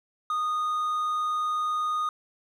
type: tone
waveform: triangle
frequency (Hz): 1234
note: D#6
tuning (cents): -15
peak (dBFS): -23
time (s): 0.3-2.09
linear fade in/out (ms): 2
effects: none